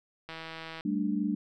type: click train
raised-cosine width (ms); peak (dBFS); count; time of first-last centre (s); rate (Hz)
0.3; -25; 85; 0.29-0.809; 162
type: chord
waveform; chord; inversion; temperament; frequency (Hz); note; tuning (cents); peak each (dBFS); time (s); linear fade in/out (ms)
sine; G suspended second; none; just; 196 / 220.5 / 294; G3 / A3 / D4; 0 / +4 / +2; -31 / -32 / -31; 0.85-1.35; 5
effects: none